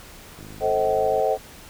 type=click train; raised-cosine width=3 ms; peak=-29 dBFS; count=43; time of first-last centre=0.39-1.199 s; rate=51.9 Hz
type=chord; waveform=sine; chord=A diminished seventh; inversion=none; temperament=just; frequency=440 / 528 / 633.6 / 760.3 Hz; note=A4 / C5 / Eb5 / Gb5; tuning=0 / +16 / +31 / +47 cents; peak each=-24 dBFS; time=0.6-1.38 s; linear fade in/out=50 ms
effects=pink hiss -44 dBFS RMS until 1.69 s